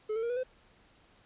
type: tone with pitch steps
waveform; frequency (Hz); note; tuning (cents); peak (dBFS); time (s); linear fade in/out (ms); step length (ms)
triangle; 429.6 / 448.9 / 469 / 490.1 / 512.1; A4 / A4 / A#4 / B4 / C5; -41 / +35 / +11 / -13 / -37; -28; 0.09-0.435; 10; 69
effects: pink hiss -63 dBFS RMS until 1.25 s + resampled to 8000 Hz